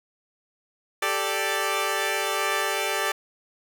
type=chord; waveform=10% pulse; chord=G suspended second; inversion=none; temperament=equal; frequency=392 / 440 / 587.3 Hz; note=G4 / A4 / D5; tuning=0 / 0 / 0 cents; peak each=-20 dBFS; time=1.02-3.12 s; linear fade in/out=5 ms; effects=none